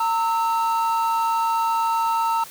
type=tone pair together; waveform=triangle; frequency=913.9 / 1306 Hz; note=A#5 / E6; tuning=-35 / -17 cents; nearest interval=tritone; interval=618 cents; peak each=-18 / -23 dBFS; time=0-2.44 s; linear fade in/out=5 ms; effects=white hiss -41 dBFS RMS until 2.5 s